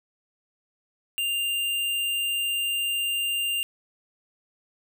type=tone; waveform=square; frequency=2794 Hz; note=F7; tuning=in tune; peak=-25 dBFS; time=1.18-3.63 s; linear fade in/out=0 ms; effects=none